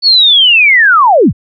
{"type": "linear sweep", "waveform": "sine", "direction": "down", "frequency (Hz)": [4500, 49.67], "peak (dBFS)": -3, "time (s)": [0.02, 1.33], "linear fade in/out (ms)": 50, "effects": []}